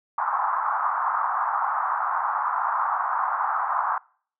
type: band-pass noise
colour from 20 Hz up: white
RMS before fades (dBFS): -25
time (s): 0.18-3.98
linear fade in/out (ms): 2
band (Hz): 810 to 1300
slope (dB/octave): 48
effects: noise-tail reverb RT60 0.5 s tail -25 dB re dry